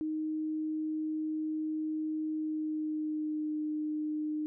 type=tone with pitch glide; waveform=sine; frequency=311.1 to 305 Hz; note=D#4 to D#4; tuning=0 to -34 cents; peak=-31 dBFS; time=0.01-4.46 s; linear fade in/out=0 ms; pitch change=-34 cents; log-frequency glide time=2.32-3.58 s; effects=none